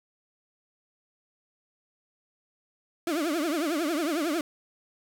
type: tone with vibrato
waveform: 35% pulse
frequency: 315.6 Hz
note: D#4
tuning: 25 cents sharp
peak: -24 dBFS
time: 3.07-4.41 s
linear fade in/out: 2 ms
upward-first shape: triangle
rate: 11 Hz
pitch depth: 230 cents each way
effects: none